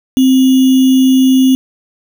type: tone with sample-and-hold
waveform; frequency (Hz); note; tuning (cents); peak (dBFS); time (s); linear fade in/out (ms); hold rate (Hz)
sine; 261.6; C4; 0; -5; 0.17-1.55; 0; 3150
effects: none